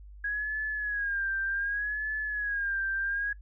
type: tone with vibrato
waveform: sine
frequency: 1649 Hz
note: G#6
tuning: 13 cents flat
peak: -28 dBFS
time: 0.24-3.33 s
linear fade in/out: 5 ms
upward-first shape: sine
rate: 0.66 Hz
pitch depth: 80 cents each way
effects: noise-tail reverb RT60 0.1 s tail -19 dB re dry + added 50 Hz sine -45 dBFS peak until 3.41 s